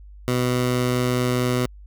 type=tone; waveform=15% pulse; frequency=124.6 Hz; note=B2; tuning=16 cents sharp; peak=-13 dBFS; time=0.28-1.66 s; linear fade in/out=0 ms; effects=added 50 Hz sine -40 dBFS peak until 1.86 s